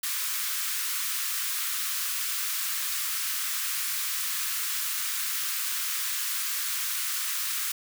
white high-pass noise, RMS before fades -30 dBFS, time 0.03-7.72 s, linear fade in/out 5 ms, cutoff 1100 Hz, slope 48 dB/octave, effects none

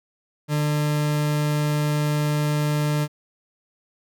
40% pulse tone, 149.1 Hz, D3, 27 cents sharp, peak -19 dBFS, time 0.48-3.08 s, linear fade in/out 50 ms, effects none

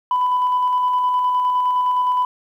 sine tone with tremolo, 997 Hz, B5, 16 cents sharp, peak -13 dBFS, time 0.11-2.25 s, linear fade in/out 2 ms, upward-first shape square, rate 9.7 Hz, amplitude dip 25%, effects tanh soft clip ceiling -12 dBFS + 9-bit

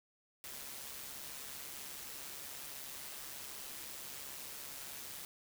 white noise with amplitude modulation, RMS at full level -45 dBFS, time 0.44-5.25 s, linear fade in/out 0 ms, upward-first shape sine, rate 138 Hz, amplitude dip 45%, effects none

